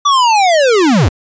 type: linear sweep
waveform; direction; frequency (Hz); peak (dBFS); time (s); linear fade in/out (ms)
square; down; 1174.7 to 65.8; -8; 0.05-1.09; 10
effects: resampled to 16000 Hz